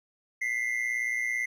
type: tone pair together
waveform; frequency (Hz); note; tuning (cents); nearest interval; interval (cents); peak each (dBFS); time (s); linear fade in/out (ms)
triangle; 1990 / 2108; B6 / C7; +13 / +12; minor second; 99; -29 / -28; 0.41-1.46; 10
effects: none